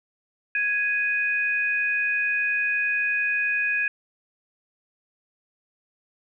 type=tone pair together; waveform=sine; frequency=1662.5 / 2491 Hz; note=G#6 / D#7; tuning=+1 / +1 cents; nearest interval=perfect fifth; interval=700 cents; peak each=-24 dBFS; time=0.55-3.88 s; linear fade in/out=2 ms; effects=none